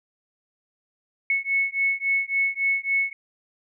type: beating tone pair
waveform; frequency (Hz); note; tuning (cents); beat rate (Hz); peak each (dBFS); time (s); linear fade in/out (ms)
sine; 2200 / 2203.6; C#7 / C#7; -14 / -11; 3.6; -24; 1.3-3.13; 2
effects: none